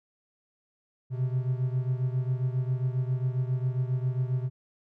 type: beating tone pair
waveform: triangle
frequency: 125.9 / 133.3 Hz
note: B2 / C3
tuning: +34 / +33 cents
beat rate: 7.4 Hz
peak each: -25 / -29 dBFS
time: 1.1-4.5 s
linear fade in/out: 50 ms
effects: none